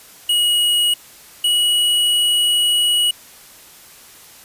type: tone pair in turn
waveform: square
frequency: 2902 / 2917 Hz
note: F#7 / F#7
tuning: -34 / -25 cents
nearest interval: unison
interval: 9 cents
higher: second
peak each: -14 dBFS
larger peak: neither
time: 0.29-0.94 / 1.44-3.11 s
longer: second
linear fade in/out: 5 ms
effects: white hiss -43 dBFS RMS until 4.44 s + resampled to 32000 Hz